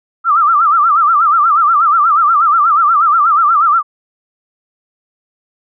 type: tone with vibrato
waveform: sine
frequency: 1261 Hz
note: D#6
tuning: 23 cents sharp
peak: -7 dBFS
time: 0.24-3.83 s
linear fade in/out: 50 ms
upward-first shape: sine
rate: 8.3 Hz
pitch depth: 150 cents each way
effects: none